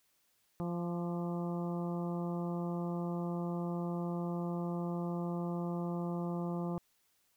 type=harmonic tone with a mistuned harmonic; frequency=173.3 Hz; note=F3; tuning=13 cents flat; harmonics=1 / 2 / 3 / 4 / 5 / 6 / 7; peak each=-35 / -41 / -45 / -47 / -49 / -51 / -52 dBFS; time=0.6-6.78 s; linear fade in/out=0 ms; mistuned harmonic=7; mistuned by=-25 cents; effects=white hiss -74 dBFS RMS until 7.36 s